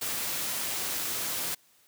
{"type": "noise", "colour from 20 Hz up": "white", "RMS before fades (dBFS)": -32, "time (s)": [0.01, 1.55], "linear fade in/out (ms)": 10, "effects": ["white hiss -63 dBFS RMS until 1.87 s", "high-pass 80 Hz 12 dB/octave"]}